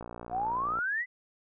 click train, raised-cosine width 1 ms, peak -27 dBFS, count 47, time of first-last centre 0.01-0.788 s, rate 59.1 Hz
sine exponential sweep, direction up, 692 to 2039 Hz, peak -28 dBFS, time 0.3-1.06 s, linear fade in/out 50 ms
effects none

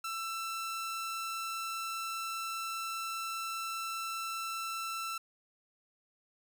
sawtooth tone, 1335 Hz, E6, 22 cents sharp, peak -32 dBFS, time 0.04-5.18 s, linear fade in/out 5 ms, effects none

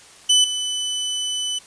sawtooth tone with level steps, 3000 Hz, F#7, 23 cents sharp, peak -9 / -19 dBFS, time 0.29-1.59 s, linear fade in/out 10 ms, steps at 0.44 s, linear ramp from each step 2 ms, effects white hiss -46 dBFS RMS until 1.66 s + resampled to 22050 Hz

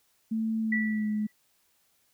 sine tone with pitch glide, 222.2 to 212.2 Hz, A3 to G#3, +17 to +38 cents, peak -26 dBFS, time 0.31-1.27 s, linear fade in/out 10 ms, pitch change -79 cents, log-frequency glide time 0.6-1.06 s
sine tone with exponential decay, 1959 Hz, B6, 15 cents flat, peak -24 dBFS, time 0.72-1.32 s, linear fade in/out 5 ms, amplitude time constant 130 ms
effects white hiss -69 dBFS RMS until 2.13 s

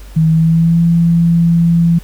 sine tone with pitch glide, 160 to 168.64 Hz, D#3 to E3, +49 to +40 cents, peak -7 dBFS, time 0.16-1.99 s, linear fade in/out 10 ms, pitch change +91 cents, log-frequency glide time 0.28-0.81 s, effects added 49 Hz sine -30 dBFS peak until 2.03 s + pink hiss -42 dBFS RMS until 2.03 s

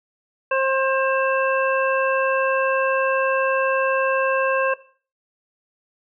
harmonic tone, 532 Hz, C5, 29 cents sharp, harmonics 1 / 2 / 3 / 5, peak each -20 / -23 / -25 / -27 dBFS, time 0.51-4.74 s, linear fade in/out 5 ms, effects noise-tail reverb RT60 0.4 s tail -17 dB re dry

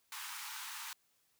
pink high-pass noise, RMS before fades -45 dBFS, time 0.12-0.93 s, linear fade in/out 2 ms, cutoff 850 Hz, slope 96 dB/octave, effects white hiss -75 dBFS RMS until 1.39 s

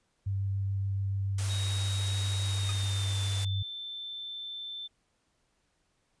sine tone with vibrato, 98 Hz, G2, in tune, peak -28 dBFS, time 0.26-3.63 s, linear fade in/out 10 ms, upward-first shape triangle, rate 7 Hz, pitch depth 10 cents each way
white noise, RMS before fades -38 dBFS, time 1.38-3.45 s, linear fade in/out 5 ms
sine tone with pitch glide, 3777 to 3544 Hz, A#7 to A7, +22 to +12 cents, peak -37 dBFS, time 1.49-4.88 s, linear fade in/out 20 ms, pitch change -110 cents, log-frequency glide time 2.46-3.21 s
20% pulse tone with exponential decay, 1244.5 Hz, D#6, in tune, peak -29 dBFS, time 2.69-2.77 s, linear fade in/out 1 ms, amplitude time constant 17 ms
effects pink hiss -74 dBFS RMS until 6.2 s + resampled to 22050 Hz

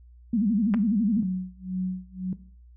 sine tone with vibrato, 215.5 Hz, A3, 36 cents flat, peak -20 dBFS, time 0.33-1.23 s, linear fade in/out 5 ms, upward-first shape sine, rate 12 Hz, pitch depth 190 cents each way
clicks, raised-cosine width 0.5 ms, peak -19 dBFS, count 2, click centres 0.739 / 0.744 s
sine tone with tremolo, 185 Hz, F#3, in tune, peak -23 dBFS, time 1.17-2.33 s, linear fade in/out 2 ms, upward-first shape sine, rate 1.9 Hz, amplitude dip 100%
effects noise-tail reverb RT60 0.5 s tail -17 dB re dry + added 60 Hz sine -48 dBFS peak until 2.76 s

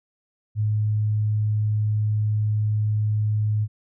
sine tone, 106.5 Hz, G#2, 44 cents sharp, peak -19 dBFS, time 0.55-3.68 s, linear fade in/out 50 ms, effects none

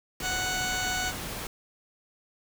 pink noise, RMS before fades -36 dBFS, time 0.2-1.47 s, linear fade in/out 2 ms
harmonic tone, 740 Hz, F#5, in tune, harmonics 1 / 2 / 3 / 4 / 5 / 6 / 8 / 9 / 10, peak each -35 / -32 / -38 / -38 / -41 / -39 / -40 / -40 / -40 dBFS, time 0.21-1.13 s, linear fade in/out 50 ms
effects none

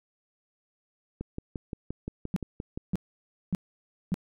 click train, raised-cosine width 3 ms, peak -21 dBFS, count 11, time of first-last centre 1.21-2.949 s, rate 5.75 Hz
sine tone bursts, 182.5 Hz, F#3, 24 cents flat, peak -23 dBFS, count 4, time 2.34-4.142 s, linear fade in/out 0 ms, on 23 ms, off 570 ms
effects none

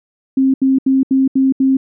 sine tone bursts, 266.3 Hz, C4, 31 cents sharp, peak -9 dBFS, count 6, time 0.37-1.77 s, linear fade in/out 5 ms, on 170 ms, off 76 ms, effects none

